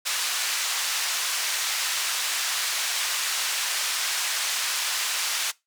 white band-pass noise, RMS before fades -27 dBFS, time 0.05-5.52 s, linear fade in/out 20 ms, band 1100 to 7100 Hz, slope 12 dB/octave, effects noise-tail reverb RT60 0.2 s tail -21 dB re dry

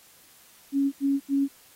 sine tone bursts, 277.2 Hz, C#4, in tune, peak -20 dBFS, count 3, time 0.72-1.484 s, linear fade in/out 50 ms, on 200 ms, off 82 ms, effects white hiss -55 dBFS RMS until 1.75 s + AAC 48 kbps

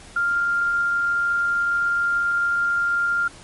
sine tone, 1396.9 Hz, F6, in tune, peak -18 dBFS, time 0.16-3.28 s, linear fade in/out 5 ms, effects pink hiss -44 dBFS RMS until 3.43 s + MP3 48 kbps

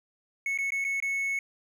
triangle tone with dropouts, 2202 Hz, C#7, 12 cents flat, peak -25 dBFS, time 0.46-1.39 s, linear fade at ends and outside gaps 2 ms, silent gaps 0.576-0.586 / 0.705-0.72 / 0.843-0.848 / 1.002-1.024 s, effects none

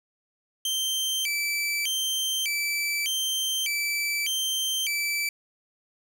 sawtooth tone with vibrato, 2696 Hz, E7, 38 cents sharp, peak -22 dBFS, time 0.65-5.29 s, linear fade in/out 2 ms, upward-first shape square, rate 0.83 Hz, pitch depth 260 cents each way, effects 10-bit

